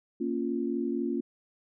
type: chord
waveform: sine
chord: Bb minor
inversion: none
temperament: equal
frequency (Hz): 233.1 / 277.2 / 349.2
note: Bb3 / Db4 / F4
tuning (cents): 0 / 0 / 0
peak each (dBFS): -32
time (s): 0.2-1.21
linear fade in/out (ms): 10
effects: none